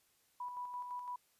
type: tone with tremolo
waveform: sine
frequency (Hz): 985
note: B5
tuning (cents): -5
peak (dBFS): -39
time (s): 0.4-1.16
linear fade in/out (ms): 5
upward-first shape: square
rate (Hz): 5.9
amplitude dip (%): 40
effects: white hiss -73 dBFS RMS until 1.39 s + resampled to 32000 Hz